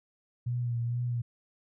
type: tone with vibrato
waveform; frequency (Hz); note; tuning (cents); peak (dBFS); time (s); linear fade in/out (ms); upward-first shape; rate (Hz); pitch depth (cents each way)
sine; 120; B2; -49; -28; 0.46-1.22; 10; sine; 2.2; 34
effects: none